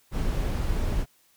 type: noise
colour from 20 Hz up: brown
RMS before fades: -26 dBFS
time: 0.11-1.06 s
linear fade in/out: 50 ms
effects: white hiss -63 dBFS RMS until 1.36 s